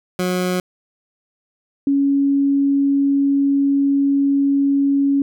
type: tone pair in turn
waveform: 20% pulse / sine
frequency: 181.7 / 278.7 Hz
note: F#3 / C#4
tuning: -31 / +9 cents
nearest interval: perfect fifth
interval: 740 cents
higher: second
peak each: -13 dBFS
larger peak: neither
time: 0.19-0.6 / 1.87-5.22 s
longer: second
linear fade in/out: 2 ms
effects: none